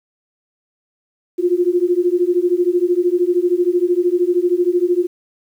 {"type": "beating tone pair", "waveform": "sine", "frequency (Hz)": [348.1, 361.1], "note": ["F4", "F#4"], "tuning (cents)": [-6, -42], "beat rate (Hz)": 13, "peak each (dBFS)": -16, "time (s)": [1.38, 5.07], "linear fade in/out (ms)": 20, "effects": ["8-bit"]}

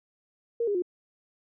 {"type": "tone with pitch steps", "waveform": "sine", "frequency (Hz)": [466.2, 408.2, 357.4], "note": ["A#4", "G#4", "F4"], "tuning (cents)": [0, -30, 40], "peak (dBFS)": -24, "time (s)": [0.6, 0.822], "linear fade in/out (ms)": 5, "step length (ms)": 74, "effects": []}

